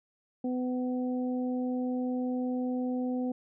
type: harmonic tone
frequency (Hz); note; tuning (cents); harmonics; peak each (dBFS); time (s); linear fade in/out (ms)
251.4; B3; +31; 1 / 2 / 3; -29 / -37 / -43; 0.44-3.32; 5
effects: none